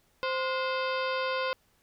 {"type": "harmonic tone with a mistuned harmonic", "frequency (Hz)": 521, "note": "C5", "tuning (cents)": -7, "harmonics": [1, 2, 3, 4, 5, 6, 7, 8, 9, 10], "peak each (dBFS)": [-31, -33, -36, -41, -39, -43, -44, -49, -44, -53], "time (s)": [0.23, 1.53], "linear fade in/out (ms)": 0, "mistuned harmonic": 3, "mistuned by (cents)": -140, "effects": ["pink hiss -68 dBFS RMS until 1.82 s"]}